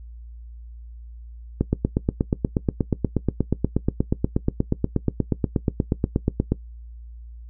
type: click train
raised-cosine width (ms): 3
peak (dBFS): -6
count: 42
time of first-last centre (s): 1.61-6.52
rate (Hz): 8.35
effects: noise-tail reverb RT60 0.1 s tail -18 dB re dry + added 58 Hz sine -37 dBFS peak until 7.49 s